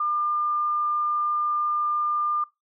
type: tone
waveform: sine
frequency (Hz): 1201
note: D6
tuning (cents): +38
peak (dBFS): -22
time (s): 0-2.44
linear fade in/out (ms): 5
effects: noise-tail reverb RT60 0.2 s tail -21 dB re dry